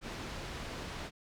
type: low-pass noise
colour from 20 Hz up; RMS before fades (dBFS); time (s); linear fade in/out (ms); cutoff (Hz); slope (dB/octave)
pink; -42; 0.01-1.11; 50; 5000; 12
effects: none